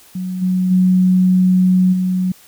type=tone with level steps; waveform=sine; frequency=184.2 Hz; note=F#3; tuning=7 cents flat; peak=-20 / -13 / -9 / -14 dBFS; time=0.15-2.32 s; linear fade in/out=5 ms; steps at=0.41 / 0.7 / 1.92 s; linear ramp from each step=20 ms; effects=white hiss -46 dBFS RMS until 2.47 s